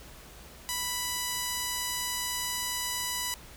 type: tone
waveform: 5% pulse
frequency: 987.8 Hz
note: B5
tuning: in tune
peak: -18 dBFS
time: 0.69-3.34 s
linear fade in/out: 0 ms
effects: added 60 Hz sine -52 dBFS peak until 3.56 s + pink hiss -50 dBFS RMS until 3.56 s